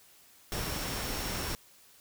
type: tone in noise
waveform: sine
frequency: 5480 Hz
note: F8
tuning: 34 cents flat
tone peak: -44 dBFS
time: 0.52-1.55 s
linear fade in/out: 0 ms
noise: pink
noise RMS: -35 dBFS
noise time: 0.52-1.55 s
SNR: -12 dB
effects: white hiss -59 dBFS RMS until 2 s